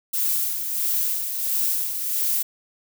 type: noise with tremolo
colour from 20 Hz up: violet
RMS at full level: -22 dBFS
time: 0.13-2.43 s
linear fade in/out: 10 ms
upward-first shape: sine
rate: 1.5 Hz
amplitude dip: 50%
effects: none